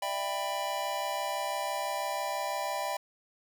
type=chord; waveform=square; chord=E minor seventh; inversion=third; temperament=just; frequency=593.3 / 659.3 / 791.1 / 988.9 Hz; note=D5 / E5 / G5 / B5; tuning=+18 / 0 / +16 / +2 cents; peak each=-38 / -39 / -36 / -37 dBFS; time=0.02-2.97 s; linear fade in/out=5 ms; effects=none